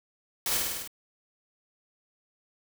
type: noise with echo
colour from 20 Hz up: white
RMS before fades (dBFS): -29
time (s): 0.46-0.57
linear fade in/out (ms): 2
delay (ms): 51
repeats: 6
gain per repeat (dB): -2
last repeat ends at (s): 0.876
effects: none